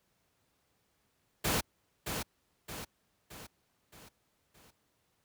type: noise with echo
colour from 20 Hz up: pink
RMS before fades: -30 dBFS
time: 1.44-1.61 s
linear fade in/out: 10 ms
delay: 620 ms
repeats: 5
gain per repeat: -6 dB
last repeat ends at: 4.71 s
effects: pink hiss -75 dBFS RMS until 5.24 s + high-pass 60 Hz 12 dB/octave